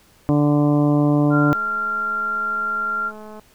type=harmonic tone; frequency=146.83 Hz; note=D3; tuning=in tune; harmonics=1 / 2 / 3 / 4 / 5 / 6 / 7 / 8; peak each=-18 / -16 / -28 / -25 / -30 / -38 / -31 / -39 dBFS; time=0.29-1.53 s; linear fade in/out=0 ms
type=tone; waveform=sine; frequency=1383 Hz; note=F6; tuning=17 cents flat; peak=-20 dBFS; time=1.3-3.12 s; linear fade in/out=50 ms
type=click train; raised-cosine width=1 ms; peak=-26 dBFS; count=396; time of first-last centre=1.55-3.396 s; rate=214 Hz
effects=pink hiss -54 dBFS RMS until 3.54 s